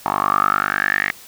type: tone with band-pass filter sweep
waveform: 10% pulse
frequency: 50 Hz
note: G1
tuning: 35 cents sharp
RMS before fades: -19 dBFS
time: 0.06-1.11 s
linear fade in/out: 0 ms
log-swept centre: 970 to 2000 Hz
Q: 9.7
effects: white hiss -42 dBFS RMS until 1.27 s